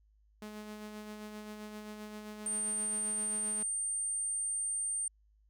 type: tone with tremolo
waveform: sawtooth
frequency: 212 Hz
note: G#3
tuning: 36 cents sharp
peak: -38 dBFS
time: 0.42-3.63 s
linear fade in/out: 2 ms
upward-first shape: sine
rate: 7.6 Hz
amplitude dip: 35%
type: tone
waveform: sine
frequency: 8800 Hz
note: C#9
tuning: 14 cents flat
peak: -32 dBFS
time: 2.46-5.08 s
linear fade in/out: 2 ms
effects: added 52 Hz sine -64 dBFS peak until 5.49 s